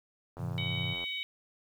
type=click train; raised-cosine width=1 ms; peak=-31 dBFS; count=59; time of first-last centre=0.37-1.04 s; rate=86.6 Hz
type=chord; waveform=sine; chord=Ab augmented; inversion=none; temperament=equal; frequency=103.83 / 130.81 / 164.81 Hz; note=Ab2 / C3 / E3; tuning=0 / 0 / 0 cents; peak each=-37 dBFS; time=0.37-0.96 s; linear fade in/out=50 ms
type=harmonic tone; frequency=753 Hz; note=F#5; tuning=30 cents sharp; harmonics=3 / 4 / 5; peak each=-37 / -38 / -39 dBFS; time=0.58-1.23 s; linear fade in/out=0 ms
effects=10-bit